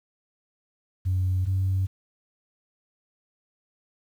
sine tone pair in turn, 92.5 / 94.77 Hz, F#2 / F#2, 0 / +42 cents, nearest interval unison, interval 42 cents, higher second, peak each -20 dBFS, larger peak neither, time 1.05-1.46 / 1.46-1.87 s, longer neither, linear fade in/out 20 ms, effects tanh soft clip ceiling -18 dBFS + 9-bit

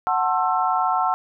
sine chord, F# half-diminished seventh, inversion none, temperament just, 740 / 888 / 1065.6 / 1332 Hz, F#5 / A5 / C6 / E6, 0 / +16 / +31 / +18 cents, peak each -22 / -24 / -25 / -24 dBFS, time 0.07-1.14 s, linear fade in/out 0 ms, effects none

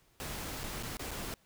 pink noise with dropouts, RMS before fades -40 dBFS, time 0.2-1.34 s, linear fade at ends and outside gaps 0 ms, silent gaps 0.634-0.639 / 0.827-0.833 / 0.97-0.994 / 1.109-1.114 s, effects pink hiss -68 dBFS RMS until 1.45 s

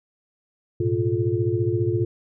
sine tone cluster, 103.2 / 117.9 / 132.7 / 351.2 / 432.1 Hz, G#2 / A#2 / C3 / F4 / A4, -10 / +20 / +25 / +10 / -31 cents, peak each -26 / -25 / -32 / -23 / -30 dBFS, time 0.8-2.05 s, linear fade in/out 5 ms, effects none

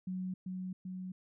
sine tone with echo, 185 Hz, F#3, in tune, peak -35 dBFS, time 0.07-0.34 s, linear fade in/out 5 ms, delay 390 ms, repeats 2, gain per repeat -2 dB, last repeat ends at 1.12 s, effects none

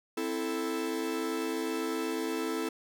45% pulse chord, A minor, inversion first, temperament equal, 261.6 / 329.6 / 440 Hz, C4 / E4 / A4, 0 / 0 / 0 cents, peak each -37 / -34 / -35 dBFS, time 0.17-2.69 s, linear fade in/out 5 ms, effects none

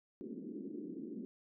pink band-pass noise, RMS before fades -45 dBFS, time 0.21-1.25 s, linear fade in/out 0 ms, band 200 to 390 Hz, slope 48 dB/octave, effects none

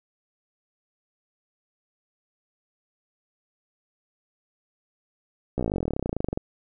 slowing click train, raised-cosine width 2 ms, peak -13 dBFS, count 30, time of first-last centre 5.58-6.374 s, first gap 15 ms, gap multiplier 1.04, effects none

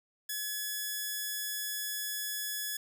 5% pulse tone, 1700 Hz, G#6, 40 cents sharp, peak -23 dBFS, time 0.29-2.77 s, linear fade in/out 5 ms, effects none

